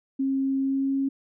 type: tone with pitch glide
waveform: sine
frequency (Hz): 269.5 to 272.3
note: C#4 to C#4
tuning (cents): -49 to -31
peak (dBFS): -22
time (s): 0.19-1.09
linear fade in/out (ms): 10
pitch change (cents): +18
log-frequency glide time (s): 0.56-0.96
effects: none